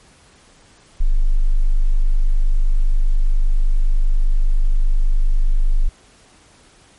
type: tone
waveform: sine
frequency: 25 Hz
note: G0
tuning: 35 cents sharp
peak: -10 dBFS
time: 1-5.89 s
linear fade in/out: 10 ms
effects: pink hiss -50 dBFS RMS until 6.98 s + MP3 48 kbps